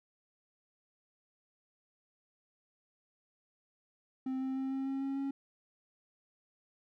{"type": "tone with pitch steps", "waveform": "triangle", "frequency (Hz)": [261.6, 263.7, 265.9, 268, 270.2, 272.4, 274.6], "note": ["C4", "C4", "C4", "C4", "C#4", "C#4", "C#4"], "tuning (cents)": [0, 14, 28, 42, -44, -30, -16], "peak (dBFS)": -31, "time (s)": [4.26, 5.31], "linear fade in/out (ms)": 5, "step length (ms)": 150, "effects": []}